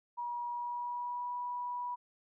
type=tone with pitch glide; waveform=sine; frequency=960 to 977.3 Hz; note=B5 to B5; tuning=-49 to -18 cents; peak=-35 dBFS; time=0.17-1.96 s; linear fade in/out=20 ms; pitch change=+31 cents; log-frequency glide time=0.5-1.33 s; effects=none